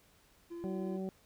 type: tone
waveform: triangle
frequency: 341.4 Hz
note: F4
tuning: 39 cents flat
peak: -39 dBFS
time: 0.5-0.98 s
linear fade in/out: 20 ms
type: harmonic tone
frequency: 189.6 Hz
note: F#3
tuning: 43 cents sharp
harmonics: 1 / 2 / 3 / 4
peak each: -37 / -41 / -47 / -51 dBFS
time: 0.64-1.09 s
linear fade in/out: 0 ms
effects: pink hiss -66 dBFS RMS until 1.25 s